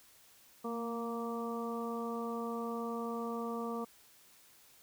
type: harmonic tone with a mistuned harmonic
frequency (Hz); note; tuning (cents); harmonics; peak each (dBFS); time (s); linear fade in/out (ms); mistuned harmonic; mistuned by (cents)
233.1; A#3; 0; 1 / 2 / 3 / 4 / 5; -39 / -40 / -46 / -47 / -43; 0.64-3.85; 10; 1; -25
effects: white hiss -62 dBFS RMS until 4.82 s